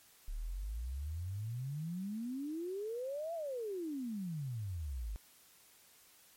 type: exponential two-way sweep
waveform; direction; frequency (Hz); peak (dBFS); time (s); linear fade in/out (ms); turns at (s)
sine; up then down; 35.05 to 687 to 48.32; -37; 0.28-5.16; 0; 3.34
effects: white hiss -63 dBFS RMS until 6.36 s + MP3 64 kbps